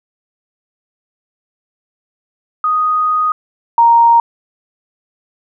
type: tone pair in turn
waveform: sine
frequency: 1244.5 / 932.3 Hz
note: D#6 / A#5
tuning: 0 / 0 cents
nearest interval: perfect fourth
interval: 500 cents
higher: first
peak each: -11 / -5 dBFS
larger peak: second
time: 2.64-3.32 / 3.78-4.2 s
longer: first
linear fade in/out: 2 ms
effects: none